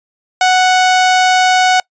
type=tone; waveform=sawtooth; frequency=740 Hz; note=F#5; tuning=in tune; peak=-4 dBFS; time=0.41-1.8 s; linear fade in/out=2 ms; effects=noise-tail reverb RT60 0.1 s tail -26 dB re dry + resampled to 16000 Hz